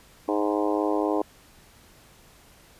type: harmonic tone with a mistuned harmonic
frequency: 103.83 Hz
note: G#2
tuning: in tune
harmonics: 3 / 4 / 5 / 6 / 7 / 8 / 9 / 10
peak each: -26 / -28 / -30 / -32 / -33 / -34 / -35 / -36 dBFS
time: 0.28-1.22 s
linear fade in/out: 5 ms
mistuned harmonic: 9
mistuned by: +20 cents
effects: pink hiss -54 dBFS RMS until 2.79 s + resampled to 32000 Hz